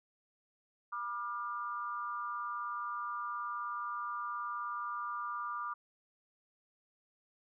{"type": "tone with amplitude modulation", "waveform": "sine", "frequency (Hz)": 1192, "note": "D6", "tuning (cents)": 25, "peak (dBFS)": -32, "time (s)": [0.92, 5.74], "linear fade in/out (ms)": 10, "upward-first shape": "sine", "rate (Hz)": 219, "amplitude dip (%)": 90, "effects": []}